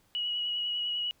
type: tone with vibrato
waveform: sine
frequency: 2918 Hz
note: F#7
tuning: 25 cents flat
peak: -29 dBFS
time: 0.15-1.11 s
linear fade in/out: 0 ms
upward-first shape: triangle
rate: 10 Hz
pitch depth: 21 cents each way
effects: pink hiss -67 dBFS RMS until 1.2 s